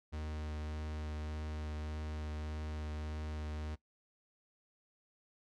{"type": "tone with vibrato", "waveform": "45% pulse", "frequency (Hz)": 76.5, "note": "D#2", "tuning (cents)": -29, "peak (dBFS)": -39, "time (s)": [0.12, 3.76], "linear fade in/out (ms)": 20, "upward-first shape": "triangle", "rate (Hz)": 1.7, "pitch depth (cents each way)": 12, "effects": ["noise-tail reverb RT60 0.1 s tail -18 dB re dry", "low-pass 6000 Hz 12 dB/octave"]}